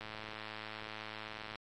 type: click train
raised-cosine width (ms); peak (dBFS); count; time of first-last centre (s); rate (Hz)
0.3; -28; 168; 0.01-1.556; 108
effects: AAC 48 kbps